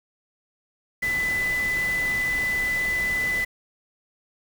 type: tone in noise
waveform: sine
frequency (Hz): 2000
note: B6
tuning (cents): +21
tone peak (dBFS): -22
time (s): 1.02-3.45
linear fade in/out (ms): 10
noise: pink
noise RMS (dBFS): -35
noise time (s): 1.02-3.45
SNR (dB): +10
effects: none